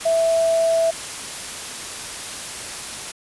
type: tone in noise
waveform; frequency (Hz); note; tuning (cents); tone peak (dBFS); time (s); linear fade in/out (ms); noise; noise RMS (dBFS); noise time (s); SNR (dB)
sine; 659.3; E5; 0; -15; 0.05-0.91; 10; white; -31; 0-3.12; +13
effects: resampled to 24000 Hz